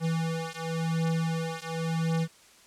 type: beating tone pair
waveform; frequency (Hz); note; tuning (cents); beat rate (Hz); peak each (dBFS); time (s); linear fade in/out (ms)
square; 163.2 / 164.13; E3 / E3; -17 / -7; 0.93; -31; 0-2.28; 50
effects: white hiss -56 dBFS RMS until 2.66 s + low-pass 9000 Hz 12 dB/octave